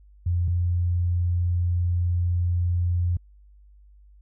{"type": "tone pair in turn", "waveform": "sine", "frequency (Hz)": [87.31, 87.65], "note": ["F2", "F2"], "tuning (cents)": [0, 7], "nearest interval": "unison", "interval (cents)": 7, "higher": "second", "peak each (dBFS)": [-20, -20], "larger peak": "neither", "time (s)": [[0.26, 0.48], [0.48, 3.17]], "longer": "second", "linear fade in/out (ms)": 5, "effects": ["added 50 Hz sine -49 dBFS peak until 4.21 s"]}